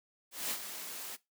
white noise with ADSR envelope, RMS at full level -34 dBFS, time 0.31-1.17 s, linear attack 200 ms, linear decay 62 ms, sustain -9 dB, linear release 25 ms, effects noise-tail reverb RT60 0.2 s tail -19 dB re dry + high-pass 200 Hz 12 dB/octave

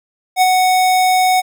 square tone with ADSR envelope, 741 Hz, F#5, 2 cents sharp, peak -8 dBFS, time 0.36-1.42 s, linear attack 56 ms, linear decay 32 ms, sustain -3 dB, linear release 28 ms, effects none

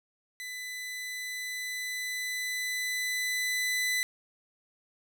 sawtooth tone with level ramp, 2000 Hz, B6, 21 cents sharp, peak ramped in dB -34 to -23 dBFS, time 0.4-4.03 s, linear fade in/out 0 ms, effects none

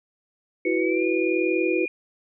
sine tone with pitch glide, 2217 to 2432 Hz, C#7 to D#7, 0 to -40 cents, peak -28 dBFS, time 0.65-1.88 s, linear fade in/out 2 ms, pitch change +160 cents, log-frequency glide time 0.77-1.06 s
sine chord, E suspended second, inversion none, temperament equal, 329.6 / 370 / 493.9 Hz, E4 / F#4 / B4, 0 / 0 / 0 cents, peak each -24 / -24 / -27 dBFS, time 0.65-1.86 s, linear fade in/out 10 ms
effects none

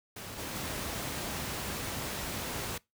pink noise with level steps, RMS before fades -42 / -38 / -36 dBFS, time 0.16-2.78 s, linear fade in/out 5 ms, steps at 0.38 / 0.55 s, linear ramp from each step 10 ms, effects noise-tail reverb RT60 0.2 s tail -23 dB re dry + high-pass 60 Hz 12 dB/octave

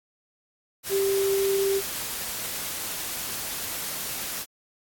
sine tone in noise, 392 Hz, G4, in tune, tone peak -21 dBFS, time 0.89-1.82 s, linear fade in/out 50 ms, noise white, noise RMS -32 dBFS, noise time 0.83-4.46 s, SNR +8 dB, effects AAC 64 kbps

